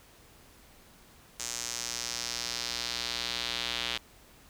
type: tone with band-pass filter sweep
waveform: square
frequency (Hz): 60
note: B1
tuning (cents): -49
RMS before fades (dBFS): -35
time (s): 1.39-3.98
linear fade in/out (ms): 10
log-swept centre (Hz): 6800 to 3400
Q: 2.3
effects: pink hiss -57 dBFS RMS until 4.49 s